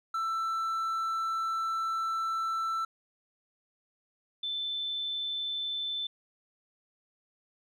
triangle / sine tone pair in turn, 1331 / 3528 Hz, E6 / A7, +16 / +4 cents, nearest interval octave + perfect fourth, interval 1688 cents, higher second, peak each -27 / -31 dBFS, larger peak first, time 0.14-2.85 / 4.43-6.07 s, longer first, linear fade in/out 5 ms, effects none

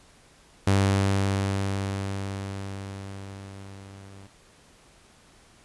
sawtooth tone with level ramp, 98 Hz, G2, in tune, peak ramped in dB -14 to -41 dBFS, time 0.67-4.27 s, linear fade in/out 5 ms, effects pink hiss -56 dBFS RMS until 5.64 s + resampled to 24000 Hz

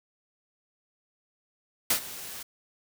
white noise with ADSR envelope, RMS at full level -22 dBFS, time 1.9-2.43 s, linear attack 5 ms, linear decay 90 ms, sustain -18 dB, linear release 6 ms, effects none

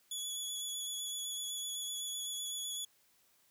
20% pulse tone with vibrato, 3400 Hz, G#7, 40 cents sharp, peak -32 dBFS, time 0.11-2.85 s, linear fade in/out 5 ms, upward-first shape square, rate 7.9 Hz, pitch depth 14 cents each way, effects white hiss -70 dBFS RMS until 3.5 s + high-pass 60 Hz 12 dB/octave

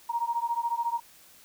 sine beating tone pair, 932.3 / 946.3 Hz, A#5 / A#5, 0 / +26 cents, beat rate 14 Hz, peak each -29 / -30 dBFS, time 0.09-1 s, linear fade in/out 10 ms, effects white hiss -55 dBFS RMS until 1.44 s

